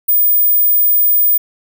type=tone; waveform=sine; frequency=15020 Hz; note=A#9; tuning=12 cents sharp; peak=-8 dBFS; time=0.08-1.38 s; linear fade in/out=10 ms; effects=none